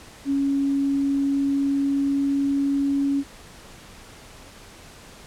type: tone with pitch glide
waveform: sine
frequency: 277.5 to 279.1 Hz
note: C#4 to C#4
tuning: +2 to +12 cents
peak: -19 dBFS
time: 0.25-3.24 s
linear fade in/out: 50 ms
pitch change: +10 cents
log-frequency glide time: 0.67-2.84 s
effects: pink hiss -45 dBFS RMS until 5.26 s + low-pass 10000 Hz 12 dB/octave